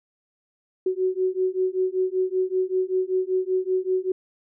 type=beating tone pair; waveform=sine; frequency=370 / 375.2 Hz; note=F#4 / F#4; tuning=0 / +24 cents; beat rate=5.2 Hz; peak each=-24 dBFS; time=0.86-4.12 s; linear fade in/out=5 ms; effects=none